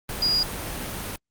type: tone in noise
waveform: sine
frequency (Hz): 4870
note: D#8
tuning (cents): -38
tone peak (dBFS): -19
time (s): 0.22-0.43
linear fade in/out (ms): 2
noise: pink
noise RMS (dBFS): -32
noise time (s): 0.09-1.16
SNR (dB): +10
effects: Opus 32 kbps